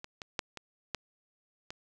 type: clicks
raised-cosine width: 0.2 ms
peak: -25 / -23 / -13 / -24 / -15 / -23 dBFS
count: 6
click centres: 0.044 / 0.218 / 0.392 / 0.573 / 0.947 / 1.705 s
effects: none